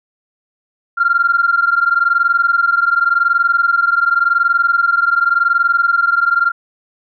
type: tone pair together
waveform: sine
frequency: 1378.1 / 1399 Hz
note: F6 / F6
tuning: -23 / +3 cents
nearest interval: unison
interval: 26 cents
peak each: -13 dBFS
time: 0.97-6.52 s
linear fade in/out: 20 ms
effects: tanh soft clip ceiling -3 dBFS